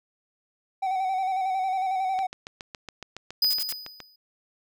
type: tone with vibrato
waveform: triangle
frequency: 758 Hz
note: F#5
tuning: 42 cents sharp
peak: -22 dBFS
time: 0.82-2.27 s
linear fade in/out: 10 ms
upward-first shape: square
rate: 11 Hz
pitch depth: 35 cents each way
type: click train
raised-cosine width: 0.2 ms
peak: -20 dBFS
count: 14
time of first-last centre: 2.19-4.003 s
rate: 7.17 Hz
type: tone with exponential decay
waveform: square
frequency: 4978 Hz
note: D#8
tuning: in tune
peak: -18 dBFS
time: 3.42-4.16 s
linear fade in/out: 5 ms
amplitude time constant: 160 ms
type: noise bursts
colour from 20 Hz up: blue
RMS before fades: -31 dBFS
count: 3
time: 3.5-3.724 s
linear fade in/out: 5 ms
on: 38 ms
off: 55 ms
effects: none